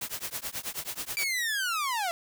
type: noise with tremolo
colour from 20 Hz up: white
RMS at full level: -32 dBFS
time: 0.01-1.24 s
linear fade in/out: 5 ms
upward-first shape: triangle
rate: 9.3 Hz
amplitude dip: 100%
type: linear sweep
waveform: sawtooth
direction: down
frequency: 2349 to 659.3 Hz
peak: -24 dBFS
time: 1.17-2.11 s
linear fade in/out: 0 ms
effects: none